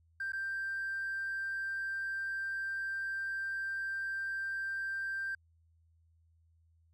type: tone with dropouts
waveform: triangle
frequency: 1576 Hz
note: G6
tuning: 9 cents sharp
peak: -31 dBFS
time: 0.2-5.35 s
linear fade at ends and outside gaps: 5 ms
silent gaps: 0.321-0.332 s
effects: tanh soft clip ceiling -31 dBFS + added 82 Hz sine -65 dBFS peak until 6.93 s